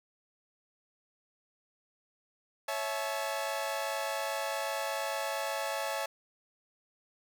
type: chord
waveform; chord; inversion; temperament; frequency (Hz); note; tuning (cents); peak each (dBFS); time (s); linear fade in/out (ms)
sawtooth; A major; first; equal with one note detuned; 554.4 / 659.3 / 862.9; C#5 / E5 / A5; 0 / 0 / -34; -33; 2.68-6.06; 5
effects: none